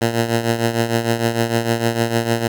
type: tone with tremolo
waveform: 10% pulse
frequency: 115.9 Hz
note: A#2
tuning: 10 cents flat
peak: -5 dBFS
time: 0.01-2.48 s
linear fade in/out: 10 ms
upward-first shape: triangle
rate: 6.6 Hz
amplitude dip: 75%
effects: none

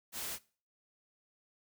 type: noise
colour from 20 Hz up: white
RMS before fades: -40 dBFS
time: 0.12-0.39 s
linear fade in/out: 50 ms
effects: noise-tail reverb RT60 0.4 s tail -21 dB re dry

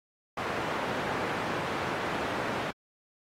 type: band-pass noise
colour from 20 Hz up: white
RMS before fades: -33 dBFS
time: 0.37-2.71 s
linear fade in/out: 5 ms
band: 110 to 1300 Hz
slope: 12 dB/octave
effects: AAC 48 kbps

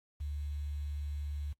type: tone with quantisation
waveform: sine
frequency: 72.9 Hz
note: D2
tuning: 12 cents flat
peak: -35 dBFS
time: 0.2-1.53 s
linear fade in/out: 10 ms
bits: 10
effects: noise-tail reverb RT60 0.1 s tail -24 dB re dry + AAC 48 kbps

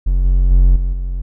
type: tone with level steps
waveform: triangle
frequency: 44.92 Hz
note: F1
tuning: 50 cents sharp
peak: -9 / -7 / -4 / -12 / -16 dBFS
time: 0.06-1.22 s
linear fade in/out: 10 ms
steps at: 0.25 / 0.51 / 0.76 / 0.93 s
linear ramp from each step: 2 ms
effects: none

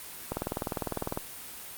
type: click train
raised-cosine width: 1 ms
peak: -16 dBFS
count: 18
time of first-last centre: 0.32-1.174 s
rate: 19.9 Hz
effects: white hiss -43 dBFS RMS until 1.77 s + Opus 32 kbps

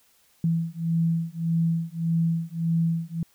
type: beating tone pair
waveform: sine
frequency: 164.81 / 166.51 Hz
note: E3 / E3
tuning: 0 / +18 cents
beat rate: 1.7 Hz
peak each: -25 dBFS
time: 0.44-3.23 s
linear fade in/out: 2 ms
effects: white hiss -62 dBFS RMS until 3.34 s

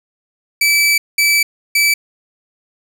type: tone bursts at uneven times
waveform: sawtooth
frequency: 2309 Hz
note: D7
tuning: 30 cents flat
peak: -7 dBFS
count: 3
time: 0.61-0.98 / 1.18-1.43 / 1.75-1.94 s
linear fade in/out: 5 ms
effects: 8-bit

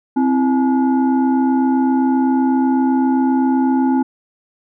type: tone with frequency modulation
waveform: sine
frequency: 261.6 Hz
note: C4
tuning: in tune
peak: -12 dBFS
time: 0.16-4.03 s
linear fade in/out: 10 ms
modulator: 591 Hz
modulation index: 0.71
effects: none

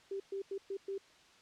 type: tone bursts at uneven times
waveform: sine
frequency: 392 Hz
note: G4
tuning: in tune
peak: -36 dBFS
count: 5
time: 0.11-0.2 / 0.32-0.42 / 0.51-0.58 / 0.7-0.77 / 0.88-0.98 s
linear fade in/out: 5 ms
effects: white hiss -62 dBFS RMS until 1.41 s + low-pass 5000 Hz 12 dB/octave

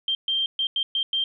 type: tone bursts at uneven times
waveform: sine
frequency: 3164 Hz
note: G7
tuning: 15 cents sharp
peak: -21 dBFS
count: 6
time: 0.08-0.15 / 0.28-0.46 / 0.59-0.67 / 0.76-0.83 / 0.95-1.03 / 1.13-1.24 s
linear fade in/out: 2 ms
effects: none

